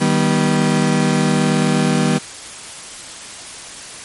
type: chord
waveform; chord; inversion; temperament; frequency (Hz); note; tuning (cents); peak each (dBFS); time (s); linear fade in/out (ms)
35% pulse; Eb augmented; none; just; 155.56 / 194.45 / 243.1; Eb3 / G3 / B3; 0 / -14 / -27; -16; 0-2.19; 20
effects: white hiss -33 dBFS RMS until 4.04 s + MP3 48 kbps